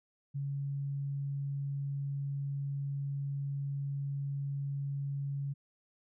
sine tone, 140 Hz, C#3, 18 cents sharp, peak -33 dBFS, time 0.34-5.54 s, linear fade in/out 20 ms, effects none

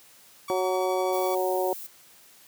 sawtooth tone with tremolo, 1137 Hz, C#6, 44 cents sharp, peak -30 dBFS, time 0.48-1.35 s, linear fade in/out 5 ms, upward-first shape sine, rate 12 Hz, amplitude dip 25%
harmonic tone, 185 Hz, F#3, in tune, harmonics 2 / 3 / 4 / 5, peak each -27 / -28 / -30 / -33 dBFS, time 0.5-1.73 s, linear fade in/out 0 ms
violet noise, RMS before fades -39 dBFS, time 1.12-1.87 s, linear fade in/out 10 ms
effects white hiss -54 dBFS RMS until 2.47 s + high-pass 100 Hz 12 dB/octave

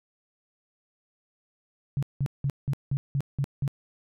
sine tone bursts, 138.59 Hz, C#3, in tune, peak -23 dBFS, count 8, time 1.97-3.678 s, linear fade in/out 0 ms, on 56 ms, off 180 ms, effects none

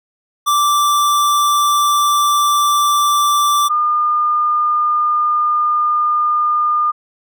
square / sine tone pair in turn, 1171 / 1212.3 Hz, D6 / D#6, -5 / -45 cents, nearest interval minor second, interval 60 cents, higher second, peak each -12 dBFS, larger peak neither, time 0.46-3.69 / 3.69-6.92 s, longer neither, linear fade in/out 20 ms, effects none

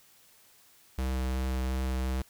square tone with vibrato, 64.7 Hz, C2, 19 cents flat, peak -29 dBFS, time 0.98-2.22 s, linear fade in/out 5 ms, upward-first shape triangle, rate 2.7 Hz, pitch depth 11 cents each way, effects white hiss -60 dBFS RMS until 2.29 s

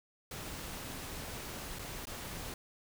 pink noise with dropouts, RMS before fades -43 dBFS, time 0.31-2.54 s, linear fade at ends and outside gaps 2 ms, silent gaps 1.787-1.792 / 2.054-2.07 s, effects none

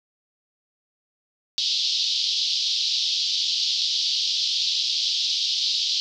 white band-pass noise, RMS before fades -24 dBFS, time 1.58-6 s, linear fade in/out 0 ms, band 3200 to 5100 Hz, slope 48 dB/octave, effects none

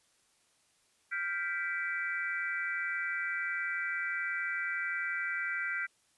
sine chord, G dominant seventh, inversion third, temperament equal with one note detuned, 1396.9 / 1568 / 1975.5 / 2317 Hz, F6 / G6 / B6 / D7, 0 / 0 / 0 / -24 cents, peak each -38 / -37 / -36 / -40 dBFS, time 1.11-5.87 s, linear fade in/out 20 ms, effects white hiss -70 dBFS RMS until 6.17 s + resampled to 24000 Hz

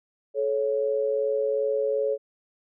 sine tone pair together, 431.8 / 554.4 Hz, A4 / C#5, -33 / 0 cents, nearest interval major third, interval 433 cents, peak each -25 dBFS, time 0.34-2.18 s, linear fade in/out 50 ms, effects none

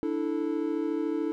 triangle chord, D suspended second, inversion none, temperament equal with one note detuned, 293.7 / 327.5 / 440 Hz, D4 / E4 / A4, 0 / -11 / 0 cents, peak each -29 / -28 / -31 dBFS, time 0.03-1.32 s, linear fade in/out 0 ms, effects none

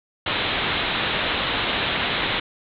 white low-pass noise, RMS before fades -24 dBFS, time 0.26-2.4 s, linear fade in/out 5 ms, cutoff 3900 Hz, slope 96 dB/octave, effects none

